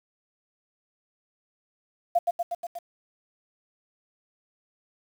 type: tone with echo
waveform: sine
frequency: 692 Hz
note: F5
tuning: 16 cents flat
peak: -17 dBFS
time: 2.15-2.19 s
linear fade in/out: 10 ms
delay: 120 ms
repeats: 5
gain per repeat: -3 dB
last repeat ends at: 2.79 s
effects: 8-bit